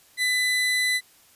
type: tone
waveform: 30% pulse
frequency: 2000 Hz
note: B6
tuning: 21 cents sharp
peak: -18 dBFS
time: 0.17-1.01 s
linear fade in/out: 50 ms
effects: white hiss -56 dBFS RMS until 1.35 s + resampled to 32000 Hz